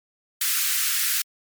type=high-pass noise; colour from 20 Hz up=white; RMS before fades=-23 dBFS; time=0.41-1.22 s; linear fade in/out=5 ms; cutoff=1300 Hz; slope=48 dB/octave; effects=MP3 96 kbps